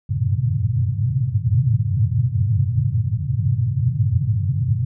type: band-pass noise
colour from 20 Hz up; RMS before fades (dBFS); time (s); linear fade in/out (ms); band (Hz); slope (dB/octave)
pink; -19; 0.09-4.85; 5; 100 to 130; 48
effects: none